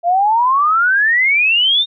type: exponential sweep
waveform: sine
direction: up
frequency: 672 to 3711 Hz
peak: -10 dBFS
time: 0.03-1.86 s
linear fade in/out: 50 ms
effects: none